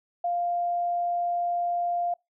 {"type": "tone", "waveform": "sine", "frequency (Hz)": 698.5, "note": "F5", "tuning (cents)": 0, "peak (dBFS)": -24, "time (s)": [0.24, 2.14], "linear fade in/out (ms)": 5, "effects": ["noise-tail reverb RT60 0.2 s tail -26 dB re dry"]}